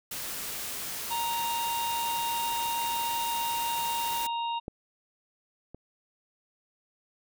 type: noise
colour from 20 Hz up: white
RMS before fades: -36 dBFS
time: 0.11-4.27 s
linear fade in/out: 5 ms
type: harmonic tone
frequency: 932.3 Hz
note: A#5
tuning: in tune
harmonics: 1 / 3 / 4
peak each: -29 / -39 / -41 dBFS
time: 1.1-4.6 s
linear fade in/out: 20 ms
type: clicks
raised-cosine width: 2 ms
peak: -22 / -30 dBFS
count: 2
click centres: 4.681 / 5.746 s
effects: none